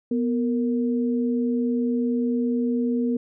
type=tone pair together; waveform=sine; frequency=244.9 / 462.3 Hz; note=B3 / A#4; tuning=-14 / -14 cents; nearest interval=major seventh; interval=1100 cents; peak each=-21 / -28 dBFS; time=0.11-3.17 s; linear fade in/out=5 ms; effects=none